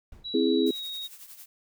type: noise with exponential decay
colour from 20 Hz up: brown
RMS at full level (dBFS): -44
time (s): 0.12-0.52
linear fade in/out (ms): 2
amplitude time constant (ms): 86
type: tone with pitch glide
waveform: sine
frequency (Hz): 3909 to 3769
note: B7 to A#7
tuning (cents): -19 to +18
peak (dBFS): -33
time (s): 0.24-1.08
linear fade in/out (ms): 20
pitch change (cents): -63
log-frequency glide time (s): 0.58-0.85
type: chord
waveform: sine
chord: C augmented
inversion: none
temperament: equal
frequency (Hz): 261.6 / 329.6 / 415.3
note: C4 / E4 / G#4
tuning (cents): 0 / 0 / 0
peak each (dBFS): -25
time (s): 0.34-0.71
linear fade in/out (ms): 5
type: noise with tremolo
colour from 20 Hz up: blue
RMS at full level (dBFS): -44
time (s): 0.66-1.46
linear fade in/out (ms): 5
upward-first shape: triangle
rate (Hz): 11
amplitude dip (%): 70
effects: none